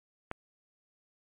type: click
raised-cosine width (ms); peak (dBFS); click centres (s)
0.5; -19; 0.314
effects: MP3 64 kbps